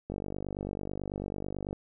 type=click train; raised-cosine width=2 ms; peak=-22 dBFS; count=81; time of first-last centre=0.1-1.729 s; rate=49.1 Hz; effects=none